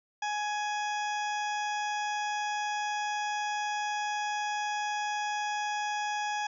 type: harmonic tone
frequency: 836 Hz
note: G#5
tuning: 11 cents sharp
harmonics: 1 / 2 / 3 / 4 / 6 / 7 / 8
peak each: -31 / -37 / -41 / -43 / -47 / -48 / -49 dBFS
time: 0.22-6.47 s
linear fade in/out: 5 ms
effects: none